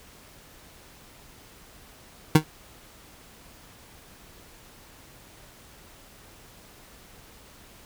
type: tone with exponential decay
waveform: 25% pulse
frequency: 155.56 Hz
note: D#3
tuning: in tune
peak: -6 dBFS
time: 2.35-2.44 s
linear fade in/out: 5 ms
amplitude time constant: 18 ms
effects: pink hiss -51 dBFS RMS until 7.85 s